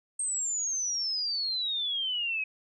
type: exponential sweep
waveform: sine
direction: down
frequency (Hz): 8500 to 2524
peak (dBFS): -28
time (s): 0.19-2.44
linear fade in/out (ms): 5
effects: none